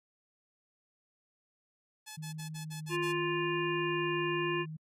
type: tone bursts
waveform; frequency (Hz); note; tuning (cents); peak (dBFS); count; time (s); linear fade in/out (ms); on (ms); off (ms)
5% pulse; 860; A5; -40; -32; 7; 2.06-3.13; 20; 110; 50
type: tone with vibrato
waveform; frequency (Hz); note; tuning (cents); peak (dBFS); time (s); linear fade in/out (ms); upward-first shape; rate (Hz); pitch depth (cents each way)
sine; 155.56; D#3; 0; -39; 2.17-4.77; 10; sine; 0.87; 14
type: harmonic tone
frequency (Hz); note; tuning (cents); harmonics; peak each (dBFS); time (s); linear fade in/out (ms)
349.2; F4; 0; 1 / 3 / 5 / 7 / 8; -32 / -37 / -39 / -40 / -41; 2.89-4.66; 50
effects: AAC 64 kbps